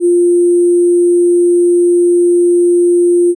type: tone with sample-and-hold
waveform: sine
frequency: 349.5 Hz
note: F4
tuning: 1 cent sharp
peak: -6 dBFS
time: 0-3.35 s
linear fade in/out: 50 ms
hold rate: 8820 Hz
effects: resampled to 22050 Hz